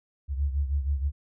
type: beating tone pair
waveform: sine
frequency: 69.3 / 75.6 Hz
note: C#2 / D#2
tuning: 0 / -49 cents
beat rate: 6.3 Hz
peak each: -25 / -31 dBFS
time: 0.28-1.12 s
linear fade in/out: 50 ms
effects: none